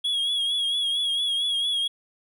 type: tone with vibrato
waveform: triangle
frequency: 3322 Hz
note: G#7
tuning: in tune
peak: -21 dBFS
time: 0.04-1.88 s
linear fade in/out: 10 ms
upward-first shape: triangle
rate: 4.4 Hz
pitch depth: 59 cents each way
effects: none